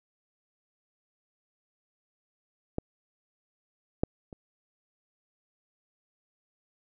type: clicks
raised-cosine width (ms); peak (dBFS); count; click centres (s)
2; -16 / -11 / -30; 3; 2.784 / 4.035 / 4.328
effects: none